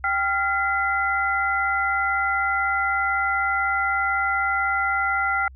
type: tone cluster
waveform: sine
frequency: 785 / 1389 / 2026 Hz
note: G5 / F6 / B6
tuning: +2 / -10 / +44 cents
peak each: -26 / -22 / -26 dBFS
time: 0.04-5.48 s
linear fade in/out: 2 ms
effects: added 65 Hz sine -41 dBFS peak until 5.55 s